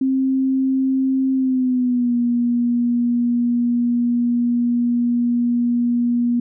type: tone with pitch glide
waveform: sine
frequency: 264.7 to 239.9 Hz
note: C4 to A#3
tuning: +20 to +50 cents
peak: -15 dBFS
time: 0.01-6.4 s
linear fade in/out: 5 ms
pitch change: -170 cents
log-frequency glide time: 1.33-2.15 s
effects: none